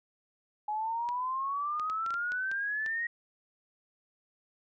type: exponential sweep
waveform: sine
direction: up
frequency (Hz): 837 to 1898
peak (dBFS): -30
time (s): 0.68-3.07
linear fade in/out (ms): 5
type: clicks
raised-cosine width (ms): 0.2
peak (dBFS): -27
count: 9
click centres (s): 1.089 / 1.797 / 1.899 / 2.063 / 2.106 / 2.141 / 2.32 / 2.515 / 2.862
effects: none